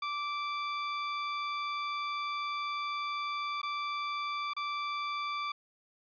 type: tone with dropouts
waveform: sawtooth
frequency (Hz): 1168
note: D6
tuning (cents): -10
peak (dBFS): -29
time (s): 0.02-5.52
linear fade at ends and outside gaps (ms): 5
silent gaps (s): 3.617-3.63 / 4.535-4.565
effects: resampled to 11025 Hz